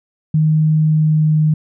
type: tone with pitch glide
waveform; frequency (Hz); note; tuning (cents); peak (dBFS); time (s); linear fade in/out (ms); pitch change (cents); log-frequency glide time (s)
sine; 155.56 to 154.31; D#3 to D#3; 0 to -14; -10; 0.34-1.54; 5; -14; 0.8-1.42
effects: none